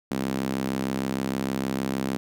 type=tone with high-pass filter; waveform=sawtooth; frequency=66.5 Hz; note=C2; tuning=29 cents sharp; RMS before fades=-28 dBFS; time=0.11-2.17 s; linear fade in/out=0 ms; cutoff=220 Hz; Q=2.2; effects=none